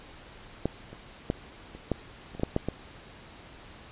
clicks, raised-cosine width 2 ms, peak -12 / -30 / -12 / -30 / -12 / -29 / -22 / -11 / -11 / -15 dBFS, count 10, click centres 0.656 / 0.93 / 1.301 / 1.75 / 1.917 / 2.35 / 2.397 / 2.434 / 2.564 / 2.686 s, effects pink hiss -49 dBFS RMS until 3.91 s + resampled to 8000 Hz

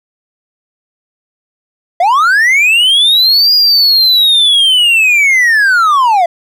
triangle linear two-way sweep, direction up then down, 659.3 to 4901 to 659.3 Hz, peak -4 dBFS, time 2-6.26 s, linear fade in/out 5 ms, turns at 3.54 s, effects none

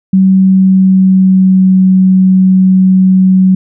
sine tone with pitch glide, 190 to 187.49 Hz, F#3 to F#3, +46 to +23 cents, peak -3 dBFS, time 0.13-3.55 s, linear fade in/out 5 ms, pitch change -23 cents, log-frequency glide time 0.29-1.81 s, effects none

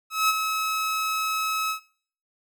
sawtooth tone with ADSR envelope, 1288 Hz, E6, 41 cents flat, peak -14 dBFS, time 0.1-1.8 s, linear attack 190 ms, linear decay 31 ms, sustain -7 dB, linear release 100 ms, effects noise-tail reverb RT60 0.5 s tail -19 dB re dry

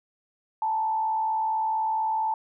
sine tone with frequency modulation, 880 Hz, A5, in tune, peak -23 dBFS, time 0.62-2.34 s, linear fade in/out 2 ms, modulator 64.3 Hz, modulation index 0.44, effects none

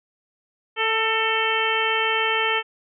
harmonic tone with a mistuned harmonic, 443.4 Hz, A4, 13 cents sharp, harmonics 1 / 2 / 3 / 4 / 5 / 6 / 7, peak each -27 / -27 / -27 / -27 / -27 / -27 / -27 dBFS, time 0.76-2.63 s, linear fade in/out 50 ms, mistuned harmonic 4, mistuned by +22 cents, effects none

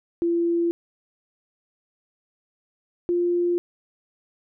sine tone pair in turn, 340.5 / 349.5 Hz, F4 / F4, -44 / +1 cents, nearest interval unison, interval 45 cents, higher second, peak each -19 dBFS, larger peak neither, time 0.22-0.71 / 3.09-3.58 s, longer neither, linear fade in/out 0 ms, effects none

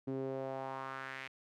sawtooth tone with band-pass filter sweep, 133.3 Hz, C3, 33 cents sharp, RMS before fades -41 dBFS, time 0.07-1.28 s, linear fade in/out 10 ms, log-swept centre 310 to 2300 Hz, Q 2.5, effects none

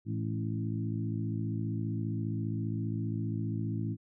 harmonic tone with a mistuned harmonic, 55 Hz, A1, in tune, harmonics 2 / 3 / 4 / 5 / 6, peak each -33 / -38 / -39 / -40 / -42 dBFS, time 0.05-3.97 s, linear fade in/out 50 ms, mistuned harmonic 4, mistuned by -36 cents, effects none

